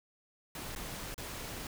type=noise with dropouts; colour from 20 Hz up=pink; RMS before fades=-42 dBFS; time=0.55-1.67 s; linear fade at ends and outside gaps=2 ms; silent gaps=0.751-0.76 / 1.144-1.179 s; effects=none